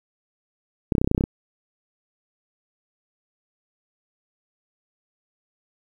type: clicks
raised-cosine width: 3 ms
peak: -6 dBFS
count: 11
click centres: 0.922 / 0.952 / 0.982 / 1.015 / 1.045 / 1.075 / 1.114 / 1.148 / 1.179 / 1.209 / 1.239 s
effects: 8-bit